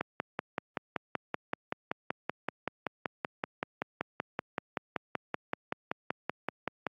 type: click train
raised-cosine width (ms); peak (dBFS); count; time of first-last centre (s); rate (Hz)
0.5; -15; 37; 0.01-6.867; 5.25
effects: high-pass 150 Hz 12 dB/octave + AAC 48 kbps